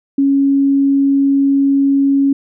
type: tone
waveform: sine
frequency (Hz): 276.5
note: C#4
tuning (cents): -4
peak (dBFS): -9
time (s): 0.18-2.33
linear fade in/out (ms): 5
effects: none